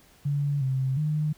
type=tone with pitch steps; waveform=sine; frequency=143.2 / 132.2 / 152.2 Hz; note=D3 / C3 / D#3; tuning=-43 / +18 / -38 cents; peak=-23 dBFS; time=0.25-1.33 s; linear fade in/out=10 ms; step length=360 ms; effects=pink hiss -57 dBFS RMS until 1.37 s